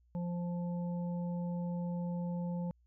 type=harmonic tone; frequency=174.61 Hz; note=F3; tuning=in tune; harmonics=1 / 3 / 5; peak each=-34 / -45 / -50 dBFS; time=0.15-2.71 s; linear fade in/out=0 ms; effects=added 60 Hz sine -65 dBFS peak until 2.86 s